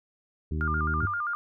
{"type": "harmonic tone", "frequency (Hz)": 77.7, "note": "D#2", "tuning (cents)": -2, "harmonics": [1, 2, 3, 4, 5], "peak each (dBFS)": [-28, -34, -38, -40, -42], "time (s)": [0.51, 1.06], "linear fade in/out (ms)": 5}
{"type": "tone with vibrato", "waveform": "sine", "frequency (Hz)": 1300, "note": "E6", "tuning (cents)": -24, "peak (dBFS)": -27, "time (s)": [0.61, 1.35], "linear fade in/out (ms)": 0, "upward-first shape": "square", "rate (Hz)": 7.6, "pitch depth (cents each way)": 140}
{"type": "tone with exponential decay", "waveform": "sine", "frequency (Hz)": 98, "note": "G2", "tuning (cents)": 0, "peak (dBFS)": -24, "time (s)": [1.02, 1.22], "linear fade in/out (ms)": 5, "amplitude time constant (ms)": 43}
{"effects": []}